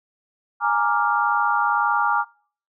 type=chord; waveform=sine; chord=Bb dominant seventh; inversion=third; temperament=equal; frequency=830.6 / 932.3 / 1174.7 / 1396.9 Hz; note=Ab5 / Bb5 / D6 / F6; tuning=0 / 0 / 0 / 0 cents; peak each=-23 dBFS; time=0.6-2.25 s; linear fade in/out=50 ms; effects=noise-tail reverb RT60 0.5 s tail -25 dB re dry